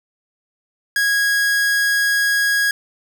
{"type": "tone", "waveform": "45% pulse", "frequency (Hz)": 1650, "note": "G#6", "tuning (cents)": -12, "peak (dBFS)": -15, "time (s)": [0.96, 2.71], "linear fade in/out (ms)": 2, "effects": []}